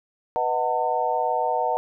sine chord, B dominant seventh, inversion none, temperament equal with one note detuned, 493.9 / 622.3 / 740 / 901.6 Hz, B4 / D#5 / F#5 / A5, 0 / 0 / 0 / +42 cents, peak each -28 / -28 / -25 / -25 dBFS, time 0.36-1.77 s, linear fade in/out 0 ms, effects none

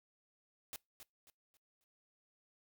white noise with echo, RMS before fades -45 dBFS, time 0.73-0.76 s, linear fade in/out 0 ms, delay 270 ms, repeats 4, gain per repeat -9 dB, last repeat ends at 1.84 s, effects noise-tail reverb RT60 0.2 s tail -24 dB re dry

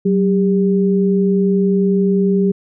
sine tone pair together, 188.77 / 400 Hz, F#3 / G4, +35 / +35 cents, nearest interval octave + minor second, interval 1300 cents, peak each -13 / -16 dBFS, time 0.05-2.52 s, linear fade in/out 10 ms, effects none

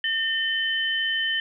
sine tone pair together, 1814 / 3051 Hz, A#6 / G7, -48 / -48 cents, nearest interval major sixth, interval 900 cents, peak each -25 dBFS, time 0.04-1.4 s, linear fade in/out 2 ms, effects none

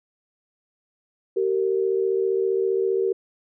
sine tone pair together, 384.9 / 460 Hz, G4 / A#4, -32 / -23 cents, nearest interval minor third, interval 309 cents, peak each -21 / -24 dBFS, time 1.36-3.13 s, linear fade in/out 10 ms, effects none

